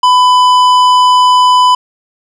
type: tone with tanh clipping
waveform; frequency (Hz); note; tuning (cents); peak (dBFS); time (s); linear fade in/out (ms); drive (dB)
triangle; 1000; B5; +21; -6; 0.03-1.75; 5; 16
effects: none